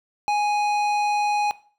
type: tone with tanh clipping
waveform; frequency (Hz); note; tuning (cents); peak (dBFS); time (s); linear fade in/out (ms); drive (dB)
sine; 830.6; G#5; 0; -21; 0.28-1.51; 0; 14
effects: noise-tail reverb RT60 0.4 s tail -17 dB re dry